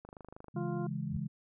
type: click train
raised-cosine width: 1 ms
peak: -34 dBFS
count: 12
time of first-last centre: 0.05-0.483 s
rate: 25.4 Hz
type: chord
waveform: sine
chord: C# minor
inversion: none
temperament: equal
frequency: 138.59 / 164.81 / 207.7 Hz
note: C#3 / E3 / G#3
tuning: 0 / 0 / 0 cents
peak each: -38 / -38 / -39 dBFS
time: 0.54-1.28 s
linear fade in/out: 20 ms
type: harmonic tone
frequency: 349.2 Hz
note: F4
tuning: in tune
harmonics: 1 / 2 / 3 / 4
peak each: -38 / -44 / -48 / -52 dBFS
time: 0.56-0.87 s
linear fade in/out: 5 ms
type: tone with exponential growth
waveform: sine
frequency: 86 Hz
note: F2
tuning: 26 cents flat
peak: -32 dBFS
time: 1.04-1.17 s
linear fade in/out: 5 ms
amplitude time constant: 27 ms
effects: none